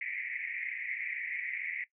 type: band-pass noise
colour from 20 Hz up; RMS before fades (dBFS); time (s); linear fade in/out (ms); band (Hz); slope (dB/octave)
white; -38; 0.01-1.84; 2; 1900 to 2300; 96
effects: noise-tail reverb RT60 0.1 s tail -17 dB re dry